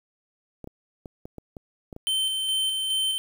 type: clicks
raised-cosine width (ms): 2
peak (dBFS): -25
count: 8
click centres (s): 0.643 / 0.674 / 1.058 / 1.255 / 1.383 / 1.568 / 1.928 / 1.964
type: tone with tremolo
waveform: square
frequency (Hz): 3095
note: G7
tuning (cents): -23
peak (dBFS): -23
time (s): 2.07-3.18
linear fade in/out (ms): 0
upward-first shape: square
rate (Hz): 2.4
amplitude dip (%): 30
effects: 9-bit